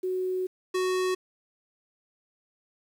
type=tone pair in turn; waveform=sine / square; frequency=370.1 / 370.1 Hz; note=F#4 / F#4; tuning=0 / 0 cents; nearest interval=unison; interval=0 cents; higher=neither; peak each=-26 / -25 dBFS; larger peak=second; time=0.03-0.47 / 0.74-1.15 s; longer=first; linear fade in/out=10 ms; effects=low-pass 10000 Hz 12 dB/octave + 9-bit